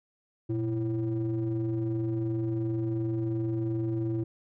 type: ring-modulated tone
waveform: triangle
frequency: 107.3 Hz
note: A2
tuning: 43 cents flat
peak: -22 dBFS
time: 0.49-4.24 s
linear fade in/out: 10 ms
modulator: 226 Hz
effects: none